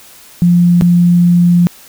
sine tone with dropouts, 174.61 Hz, F3, in tune, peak -5 dBFS, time 0.42-1.67 s, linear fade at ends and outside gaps 0 ms, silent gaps 0.811-0.821 s, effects white hiss -39 dBFS RMS until 1.88 s

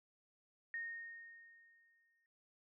sine tone with exponential decay, 1850 Hz, A#6, 14 cents flat, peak -39 dBFS, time 0.74-2.26 s, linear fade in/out 1 ms, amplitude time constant 330 ms, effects none

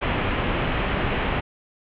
pink low-pass noise, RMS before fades -24 dBFS, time 0.01-1.41 s, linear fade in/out 20 ms, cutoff 3100 Hz, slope 48 dB/octave, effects none

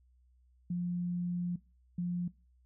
sine tone bursts at uneven times, 176.1 Hz, F3, 15 cents sharp, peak -31 dBFS, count 2, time 0.7-1.56 / 1.98-2.28 s, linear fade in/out 5 ms, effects noise-tail reverb RT60 0.3 s tail -21 dB re dry + added 62 Hz sine -63 dBFS peak until 2.65 s

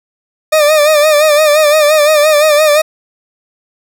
40% pulse tone with vibrato, 605 Hz, D#5, 49 cents flat, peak -5 dBFS, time 0.52-2.82 s, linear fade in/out 10 ms, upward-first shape sine, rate 5.8 Hz, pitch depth 66 cents each way, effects none

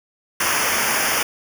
pink noise with comb filter, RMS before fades -20 dBFS, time 0.4-1.23 s, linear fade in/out 5 ms, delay 0.25 ms, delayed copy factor -1, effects none

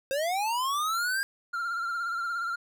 square linear sweep, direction up, 523.3 to 1623 Hz, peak -27 dBFS, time 0.11-1.23 s, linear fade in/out 0 ms
triangle tone with vibrato, 1381 Hz, F6, 20 cents flat, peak -27 dBFS, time 1.53-2.56 s, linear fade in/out 10 ms, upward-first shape sine, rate 17 Hz, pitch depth 48 cents each way
effects none

